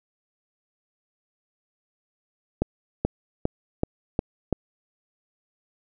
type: accelerating click train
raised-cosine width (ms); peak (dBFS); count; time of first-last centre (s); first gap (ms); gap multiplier
2; -8; 6; 2.62-4.527; 430; 0.94
effects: none